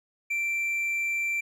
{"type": "tone", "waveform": "triangle", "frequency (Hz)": 2349, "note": "D7", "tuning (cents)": 0, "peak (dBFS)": -24, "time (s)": [0.3, 1.41], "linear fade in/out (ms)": 10, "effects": []}